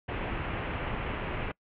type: low-pass noise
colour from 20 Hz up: pink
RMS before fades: -34 dBFS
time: 0.08-1.52 s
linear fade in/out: 10 ms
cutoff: 2900 Hz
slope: 48 dB/octave
effects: noise-tail reverb RT60 0.1 s tail -25 dB re dry